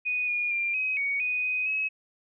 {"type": "tone with pitch steps", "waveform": "sine", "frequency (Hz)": [2483, 2437, 2385, 2530, 2240, 2488, 2503, 2563], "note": ["D#7", "D#7", "D7", "D#7", "C#7", "D#7", "D#7", "E7"], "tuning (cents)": [-4, -37, 26, 28, 18, -1, 10, -49], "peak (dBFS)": -25, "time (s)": [0.05, 1.89], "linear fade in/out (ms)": 20, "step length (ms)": 230, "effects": []}